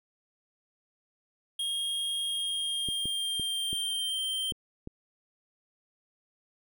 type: tone with pitch glide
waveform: square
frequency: 3250 to 3139 Hz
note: G#7 to G7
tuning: -38 to +2 cents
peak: -30 dBFS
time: 1.59-4.52 s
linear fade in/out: 5 ms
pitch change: -60 cents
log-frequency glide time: 2.27-4.25 s
type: clicks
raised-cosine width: 3 ms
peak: -26 dBFS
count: 6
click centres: 2.887 / 3.056 / 3.397 / 3.73 / 4.521 / 4.874 s
effects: none